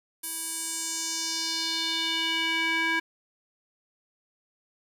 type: tone with band-pass filter sweep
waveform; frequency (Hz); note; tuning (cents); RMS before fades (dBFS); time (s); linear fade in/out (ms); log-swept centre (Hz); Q
square; 327; E4; -14; -29; 0.23-3; 10; 11000 to 1900; 2.6
effects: 9-bit